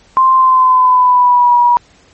sine tone with pitch glide, 1046.5 to 965.2 Hz, C6 to B5, 0 to -40 cents, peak -5 dBFS, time 0.17-1.77 s, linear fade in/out 0 ms, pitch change -140 cents, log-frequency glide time 0.34-1.57 s, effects pink hiss -47 dBFS RMS until 2.13 s + MP3 32 kbps

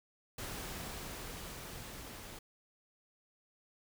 pink noise with level ramp, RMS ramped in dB -42 to -49 dBFS, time 0.38-2.39 s, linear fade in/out 5 ms, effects none

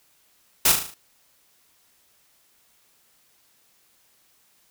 white noise with echo, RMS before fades -17 dBFS, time 0.65-0.72 s, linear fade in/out 5 ms, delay 37 ms, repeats 6, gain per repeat -5 dB, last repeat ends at 0.942 s, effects white hiss -62 dBFS RMS until 4.7 s

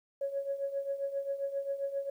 sine tone with tremolo, 554.4 Hz, C#5, in tune, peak -28 dBFS, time 0.21-2.1 s, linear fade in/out 5 ms, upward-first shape triangle, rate 7.5 Hz, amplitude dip 80%, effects tanh soft clip ceiling -24 dBFS + 11-bit

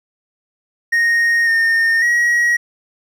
triangle tone with pitch steps, 1860 / 1828 / 1904 Hz, A#6 / A#6 / A#6, -4 / -34 / +36 cents, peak -10 dBFS, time 0.92-2.57 s, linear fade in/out 10 ms, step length 550 ms, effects none

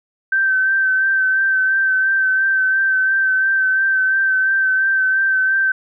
sine tone with vibrato, 1548 Hz, G6, 22 cents flat, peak -13 dBFS, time 0.32-5.72 s, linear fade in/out 5 ms, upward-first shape sine, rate 2.9 Hz, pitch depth 25 cents each way, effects none

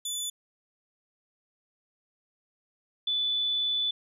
20% pulse / sine tone pair in turn, 3482 / 3482 Hz, A7 / A7, -19 / -19 cents, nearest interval unison, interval 0 cents, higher neither, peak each -25 dBFS, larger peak neither, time 0.05-0.3 / 3.07-3.91 s, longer second, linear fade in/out 5 ms, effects none

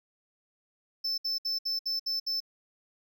triangle tone bursts, 5280 Hz, E8, 2 cents sharp, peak -27 dBFS, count 7, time 1.04-2.404 s, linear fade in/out 10 ms, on 140 ms, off 64 ms, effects none

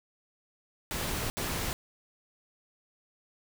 pink noise bursts at uneven times, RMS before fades -33 dBFS, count 2, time 0.91-1.3 / 1.37-1.73 s, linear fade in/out 0 ms, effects none

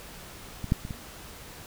clicks, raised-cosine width 5 ms, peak -21 / -9 / -23 / -22 dBFS, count 4, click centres 0.643 / 0.721 / 0.851 / 0.908 s, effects pink hiss -45 dBFS RMS until 1.66 s

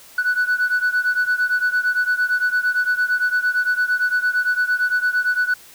sine beating tone pair, 1480 / 1488.8 Hz, F#6 / F#6, 0 / +10 cents, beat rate 8.8 Hz, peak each -17 / -19 dBFS, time 0.18-5.54 s, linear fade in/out 5 ms, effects tanh soft clip ceiling -13 dBFS + white hiss -45 dBFS RMS until 5.74 s

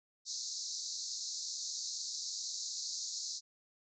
white band-pass noise, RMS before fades -41 dBFS, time 0.25-3.41 s, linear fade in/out 50 ms, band 4000 to 7000 Hz, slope 96 dB/octave, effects none

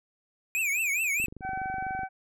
square tone with vibrato, 2430 Hz, D#7, 42 cents flat, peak -26 dBFS, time 0.55-1.26 s, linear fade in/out 0 ms, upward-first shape triangle, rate 4.8 Hz, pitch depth 200 cents each way
click train, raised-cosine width 3 ms, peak -30 dBFS, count 21, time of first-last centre 1.2-2.033 s, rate 24 Hz
harmonic tone, 763 Hz, G5, 47 cents flat, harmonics 1 / 2 / 3, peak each -31 / -37 / -45 dBFS, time 1.41-2.09 s, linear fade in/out 50 ms
effects none

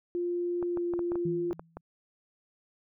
sine tone with pitch glide, 350 to 347.2 Hz, F4 to F4, +4 to -10 cents, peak -28 dBFS, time 0.15-1.53 s, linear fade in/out 0 ms, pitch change -14 cents, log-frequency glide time 0.67-0.85 s
clicks, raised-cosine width 1 ms, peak -25 dBFS, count 9, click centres 0.627 / 0.773 / 0.937 / 0.992 / 1.119 / 1.156 / 1.51 / 1.595 / 1.77 s
sine tone with exponential decay, 164.81 Hz, E3, in tune, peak -29 dBFS, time 1.25-1.81 s, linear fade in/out 5 ms, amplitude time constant 120 ms
effects none

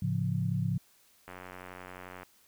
sine chord, A augmented, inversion none, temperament equal with one note detuned, 108.8 / 138.59 / 174.61 Hz, A2 / C#3 / E#3, -19 / 0 / 0 cents, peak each -32 dBFS, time 0.02-0.78 s, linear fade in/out 5 ms
click train, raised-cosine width 0.5 ms, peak -29 dBFS, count 88, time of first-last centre 1.28-2.232 s, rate 91.4 Hz
effects white hiss -64 dBFS RMS until 2.47 s

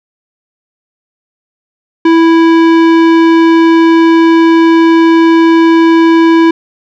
sine tone with tanh clipping, 329.6 Hz, E4, in tune, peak -5 dBFS, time 2.05-6.51 s, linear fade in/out 5 ms, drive 17 dB, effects none

